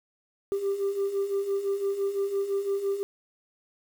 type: beating tone pair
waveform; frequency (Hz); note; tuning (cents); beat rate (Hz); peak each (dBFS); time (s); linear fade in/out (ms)
sine; 392 / 397.9; G4 / G4; 0 / +26; 5.9; -30 / -25; 0.52-3.03; 0
effects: tanh soft clip ceiling -22 dBFS + 8-bit